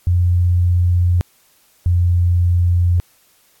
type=tone pair in turn; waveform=sine; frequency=88.4 / 87.79 Hz; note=F2 / F2; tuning=+22 / +10 cents; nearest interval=unison; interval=12 cents; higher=first; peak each=-11 / -11 dBFS; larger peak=neither; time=0.07-1.21 / 1.86-3 s; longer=neither; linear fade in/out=0 ms; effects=white hiss -55 dBFS RMS until 3.6 s + AAC 64 kbps